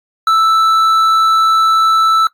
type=tone with hard clipping; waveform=triangle; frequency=1318.5 Hz; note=E6; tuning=in tune; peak=-9 dBFS; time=0.27-2.27 s; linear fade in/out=2 ms; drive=9 dB; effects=noise-tail reverb RT60 0.1 s tail -17 dB re dry + AAC 64 kbps